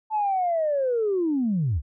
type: linear sweep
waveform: sine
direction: down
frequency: 880 to 59 Hz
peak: -20 dBFS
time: 0.1-1.82 s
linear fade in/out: 50 ms
effects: tanh soft clip ceiling -16 dBFS